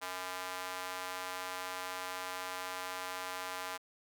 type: tone with high-pass filter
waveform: square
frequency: 92 Hz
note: F#2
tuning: 9 cents flat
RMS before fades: -41 dBFS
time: 0.01-3.78 s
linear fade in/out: 20 ms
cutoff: 930 Hz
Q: 1.2
effects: none